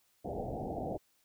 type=low-pass noise; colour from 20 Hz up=white; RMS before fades=-38 dBFS; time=0.24-0.98 s; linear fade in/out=20 ms; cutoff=790 Hz; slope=96 dB/octave; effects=white hiss -72 dBFS RMS until 1.24 s